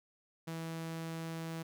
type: tone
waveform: sawtooth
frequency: 163.6 Hz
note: E3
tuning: 13 cents flat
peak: -35 dBFS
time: 0.47-1.63 s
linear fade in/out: 10 ms
effects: none